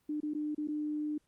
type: tone with dropouts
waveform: sine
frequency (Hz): 300.6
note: D4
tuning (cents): +40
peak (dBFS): -32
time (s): 0.09-1.18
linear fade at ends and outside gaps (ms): 5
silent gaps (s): 0.204-0.23 / 0.337-0.348 / 0.548-0.579 / 0.675-0.684
effects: pink hiss -74 dBFS RMS until 1.27 s + Opus 24 kbps